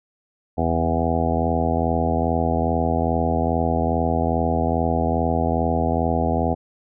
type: harmonic tone with a mistuned harmonic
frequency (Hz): 82.41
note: E2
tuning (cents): 0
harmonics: 1 / 2 / 3 / 4 / 5 / 6 / 7 / 8 / 9 / 10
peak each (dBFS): -24 / -27 / -25 / -30 / -30 / -28 / -35 / -27 / -26 / -31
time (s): 0.57-6.55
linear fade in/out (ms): 20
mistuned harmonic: 1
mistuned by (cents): -35
effects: none